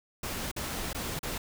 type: noise with dropouts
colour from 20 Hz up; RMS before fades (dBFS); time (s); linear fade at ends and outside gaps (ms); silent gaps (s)
pink; -35; 0.23-1.38; 5; 0.515-0.563 / 0.931-0.946 / 1.192-1.23
effects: none